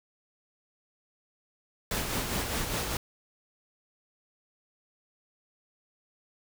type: noise with tremolo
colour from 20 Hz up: pink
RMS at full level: -30 dBFS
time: 1.91-2.97 s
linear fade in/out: 2 ms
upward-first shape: sine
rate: 4.9 Hz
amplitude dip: 40%
effects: none